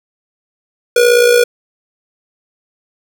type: tone with amplitude modulation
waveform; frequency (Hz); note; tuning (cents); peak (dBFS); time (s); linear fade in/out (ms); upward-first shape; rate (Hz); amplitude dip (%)
square; 482.5; B4; -40; -5; 0.96-1.44; 5; sine; 58; 55
effects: none